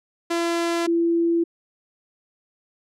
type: tone pair in turn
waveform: sawtooth / sine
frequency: 338.9 / 337 Hz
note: E4 / E4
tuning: +48 / +38 cents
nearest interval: unison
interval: 10 cents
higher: first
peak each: -17 dBFS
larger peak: neither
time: 0.3-0.87 / 0.87-1.44 s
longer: neither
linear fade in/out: 10 ms
effects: low-pass 9000 Hz 12 dB/octave